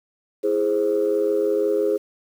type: chord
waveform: sine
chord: E augmented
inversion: none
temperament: equal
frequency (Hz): 329.6 / 415.3 / 523.3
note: E4 / G#4 / B#4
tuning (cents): 0 / 0 / 0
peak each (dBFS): -25 / -19 / -23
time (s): 0.43-1.98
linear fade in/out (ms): 20
effects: tanh soft clip ceiling -11 dBFS + 8-bit